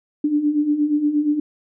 sine beating tone pair, 290 / 298.5 Hz, D4 / D4, -22 / +28 cents, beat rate 8.5 Hz, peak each -23 / -17 dBFS, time 0.24-1.4 s, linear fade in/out 5 ms, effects none

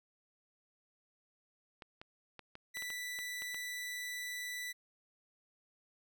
clicks, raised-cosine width 0.3 ms, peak -32 dBFS, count 10, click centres 1.822 / 2.015 / 2.393 / 2.554 / 2.771 / 2.823 / 2.903 / 3.189 / 3.421 / 3.545 s
sawtooth tone, 1975.5 Hz, B6, in tune, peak -36 dBFS, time 2.74-4.73 s, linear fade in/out 20 ms
effects none

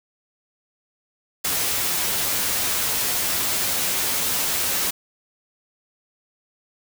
white noise with comb filter, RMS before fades -23 dBFS, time 1.44-4.91 s, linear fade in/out 10 ms, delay 11 ms, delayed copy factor +0.5, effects none

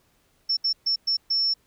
sine tone bursts at uneven times, 5400 Hz, E8, 41 cents sharp, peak -20 dBFS, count 5, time 0.49-0.57 / 0.64-0.73 / 0.86-0.96 / 1.07-1.17 / 1.3-1.54 s, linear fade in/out 10 ms, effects pink hiss -65 dBFS RMS until 1.66 s

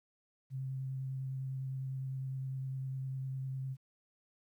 sine tone with vibrato, 132.6 Hz, C3, 23 cents sharp, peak -36 dBFS, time 0.5-3.77 s, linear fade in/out 50 ms, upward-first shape square, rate 9.9 Hz, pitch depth 10 cents each way, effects 12-bit

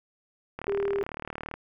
click train, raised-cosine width 0.5 ms, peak -20 dBFS, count 37, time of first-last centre 0.59-1.54 s, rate 37.9 Hz
sine tone, 398.9 Hz, G4, 30 cents sharp, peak -25 dBFS, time 0.68-1.03 s, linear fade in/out 0 ms
effects none

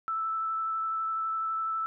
sine tone with vibrato, 1318.5 Hz, E6, in tune, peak -28 dBFS, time 0.08-1.86 s, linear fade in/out 0 ms, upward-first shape sine, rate 12 Hz, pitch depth 10 cents each way, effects none

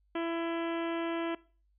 harmonic tone with a mistuned harmonic, 333.9 Hz, E4, 22 cents sharp, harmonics 1 / 2 / 3 / 4 / 5 / 6 / 7 / 8 / 9 / 10, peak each -32 / -38 / -42 / -44 / -46 / -48 / -49 / -50 / -51 / -52 dBFS, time 0.15-1.35 s, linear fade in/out 5 ms, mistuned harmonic 10, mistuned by -49 cents, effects noise-tail reverb RT60 0.4 s tail -22 dB re dry + added 50 Hz sine -67 dBFS peak until 1.78 s

